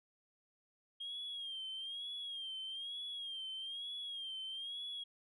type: tone with vibrato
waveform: sine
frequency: 3231 Hz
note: G#7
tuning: 48 cents flat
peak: -40 dBFS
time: 1-5.04 s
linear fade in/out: 10 ms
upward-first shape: sine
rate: 1.1 Hz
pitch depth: 80 cents each way
effects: tanh soft clip ceiling -38 dBFS